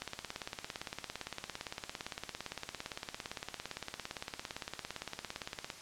click train, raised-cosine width 0.2 ms, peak -21 dBFS, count 101, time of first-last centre 0.02-5.702 s, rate 17.6 Hz, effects white hiss -50 dBFS RMS until 5.81 s + low-pass 7000 Hz 12 dB/octave

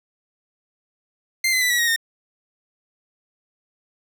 sawtooth tone with pitch steps, 2093 / 2038 / 1984.7 / 1932.6 / 1882 / 1832.6 Hz, C7 / C7 / B6 / B6 / A#6 / A#6, 0 / -46 / +8 / -38 / +16 / -30 cents, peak -14 dBFS, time 1.44-1.962 s, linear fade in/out 5 ms, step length 87 ms, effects none

